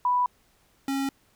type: tone pair in turn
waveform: sine / square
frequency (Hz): 987.8 / 273.1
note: B5 / C#4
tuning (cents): 0 / -26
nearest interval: octave + minor seventh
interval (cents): 2226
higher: first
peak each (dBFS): -20 / -26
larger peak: first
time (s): 0.05-0.26 / 0.88-1.09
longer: neither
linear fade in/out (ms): 2
effects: pink hiss -64 dBFS RMS until 1.35 s